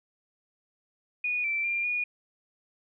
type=tone with pitch steps; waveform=sine; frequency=2460 / 2336 / 2387 / 2447 Hz; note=D#7 / D7 / D7 / D#7; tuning=-20 / -10 / +28 / -29 cents; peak=-26 dBFS; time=1.24-2.04 s; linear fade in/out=5 ms; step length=200 ms; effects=none